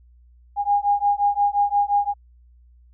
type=beating tone pair; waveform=sine; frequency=812 / 817.7 Hz; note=G#5 / G#5; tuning=-39 / -27 cents; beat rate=5.7 Hz; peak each=-20 dBFS; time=0.56-2.14 s; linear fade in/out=50 ms; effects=added 60 Hz sine -49 dBFS peak until 2.93 s